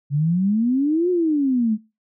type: exponential two-way sweep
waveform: sine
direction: up then down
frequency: 138.1 to 367.1 to 207.7 Hz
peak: -16 dBFS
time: 0.1-1.78 s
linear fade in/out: 50 ms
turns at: 1.1 s
effects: noise-tail reverb RT60 0.3 s tail -25 dB re dry